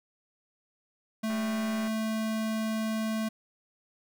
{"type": "tone", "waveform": "square", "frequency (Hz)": 220, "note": "A3", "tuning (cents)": 0, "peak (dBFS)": -29, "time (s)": [1.23, 3.29], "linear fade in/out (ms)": 10}
{"type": "click train", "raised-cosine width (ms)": 0.5, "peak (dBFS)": -29, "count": 116, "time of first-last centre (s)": [1.3, 1.875], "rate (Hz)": 200}
{"effects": []}